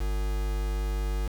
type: tone with quantisation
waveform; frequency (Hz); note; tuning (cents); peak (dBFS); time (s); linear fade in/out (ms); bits
triangle; 50.3; G1; +45; -24; 0-1.28; 10; 6
effects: none